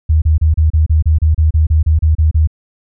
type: tone bursts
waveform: sine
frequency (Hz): 78.2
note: D#2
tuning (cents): +9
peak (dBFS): -7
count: 15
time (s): 0.09-2.474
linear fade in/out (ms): 10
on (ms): 130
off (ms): 31
effects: none